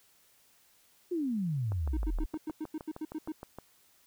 sine exponential sweep, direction down, 370 to 31.49 Hz, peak -29 dBFS, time 1.11-2.26 s, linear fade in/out 10 ms
click train, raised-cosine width 1 ms, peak -28 dBFS, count 13, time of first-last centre 1.72-3.586 s, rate 6.43 Hz
triangle tone bursts, 311.1 Hz, D#4, in tune, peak -31 dBFS, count 11, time 1.93-3.321 s, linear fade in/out 5 ms, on 41 ms, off 94 ms
effects white hiss -65 dBFS RMS until 4.06 s

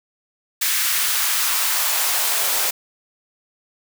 white noise with high-pass filter sweep, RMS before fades -20 dBFS, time 0.61-2.71 s, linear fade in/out 10 ms, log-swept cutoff 1700 to 540 Hz, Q 1.2, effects none

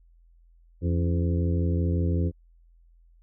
harmonic tone with a mistuned harmonic, 85.4 Hz, F2, 38 cents flat, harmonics 1 / 2 / 3 / 4 / 5 / 6, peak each -23 / -29 / -33 / -35 / -37 / -39 dBFS, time 0.81-2.32 s, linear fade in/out 50 ms, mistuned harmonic 3, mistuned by +84 cents, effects added 42 Hz sine -54 dBFS peak until 3.22 s

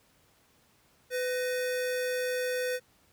square tone pair together, 501.6 / 1860 Hz, B4 / A#6, +27 / -4 cents, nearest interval octave + major seventh, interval 2269 cents, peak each -30 / -39 dBFS, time 1.1-2.8 s, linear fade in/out 50 ms, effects pink hiss -65 dBFS RMS until 3.12 s + high-pass 60 Hz 12 dB/octave

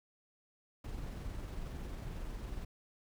brown noise with amplitude modulation, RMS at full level -41 dBFS, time 0.84-2.65 s, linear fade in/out 5 ms, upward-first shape sine, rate 22 Hz, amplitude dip 25%, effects none

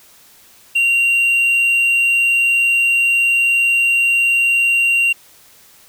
triangle tone, 2761 Hz, F7, 20 cents flat, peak -10 dBFS, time 0.75-5.13 s, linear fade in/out 10 ms, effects white hiss -47 dBFS RMS until 5.88 s

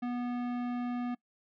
sine tone with tanh clipping, 244.2 Hz, B3, 19 cents flat, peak -34 dBFS, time 0.02-1.15 s, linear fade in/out 10 ms, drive 17 dB, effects noise-tail reverb RT60 0.1 s tail -23 dB re dry

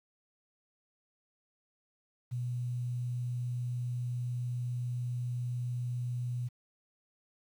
sine tone with quantisation, 122.4 Hz, B2, 15 cents flat, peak -32 dBFS, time 2.31-6.49 s, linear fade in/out 20 ms, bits 10, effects none

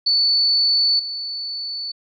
sine tone with level steps, 4475 Hz, C#8, 16 cents sharp, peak -14 / -25 dBFS, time 0.06-1.92 s, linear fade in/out 10 ms, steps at 0.99 s, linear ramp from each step 5 ms, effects none

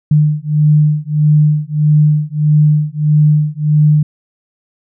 sine beating tone pair, 150.1 / 151.7 Hz, D3 / D#3, +38 / -44 cents, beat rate 1.6 Hz, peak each -11 dBFS, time 0.11-4.03 s, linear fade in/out 5 ms, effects none

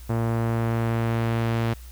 sawtooth tone with low-pass filter sweep, 115.2 Hz, A#2, 20 cents flat, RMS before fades -24 dBFS, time 0.09-1.74 s, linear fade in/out 10 ms, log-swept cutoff 1200 to 3600 Hz, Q 0.8, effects added 60 Hz sine -39 dBFS peak until 1.91 s + white hiss -51 dBFS RMS until 1.91 s

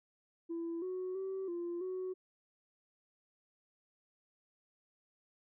sine tone with pitch steps, 334.9 / 369.2 / 382.8 / 345.6 / 371.1 Hz, E4 / F#4 / G4 / F4 / F#4, +27 / -4 / -41 / -18 / +5 cents, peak -35 dBFS, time 0.49-2.14 s, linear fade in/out 20 ms, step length 330 ms, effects tanh soft clip ceiling -34 dBFS

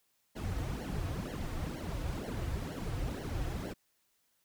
brown noise with flanger, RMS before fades -37 dBFS, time 0.35-3.74 s, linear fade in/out 20 ms, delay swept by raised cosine 0.8 to 5.1 ms, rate 2.1 Hz, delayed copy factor -1, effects white hiss -75 dBFS RMS until 4.44 s

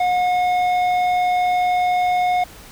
sine tone with tanh clipping, 723 Hz, F#5, 40 cents flat, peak -17 dBFS, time 0-2.44 s, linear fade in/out 5 ms, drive 10 dB, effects pink hiss -42 dBFS RMS until 2.71 s

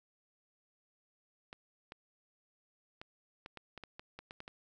clicks, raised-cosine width 0.3 ms, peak -30 dBFS, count 12, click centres 1.529 / 1.921 / 3.015 / 3.461 / 3.573 / 3.777 / 3.837 / 3.995 / 4.19 / 4.309 / 4.404 / 4.479 s, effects none

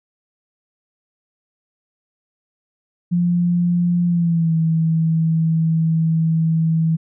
sine tone with pitch glide, 174.61 to 161.98 Hz, F3 to E3, 0 to -30 cents, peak -14 dBFS, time 3.11-6.97 s, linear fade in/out 20 ms, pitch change -130 cents, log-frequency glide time 4.06-4.54 s, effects none

